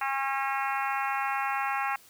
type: harmonic tone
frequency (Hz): 271.5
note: C#4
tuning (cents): -36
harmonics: 3 / 4 / 5 / 6 / 7 / 8 / 9 / 10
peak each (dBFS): -31 / -33 / -35 / -37 / -38 / -39 / -40 / -41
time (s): 0.01-1.96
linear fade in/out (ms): 5
effects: white hiss -56 dBFS RMS until 2.09 s